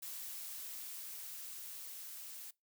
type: noise with level ramp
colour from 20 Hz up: blue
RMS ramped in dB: -45 to -49 dBFS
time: 0.02-2.51 s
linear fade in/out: 10 ms
effects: noise-tail reverb RT60 0.2 s tail -23 dB re dry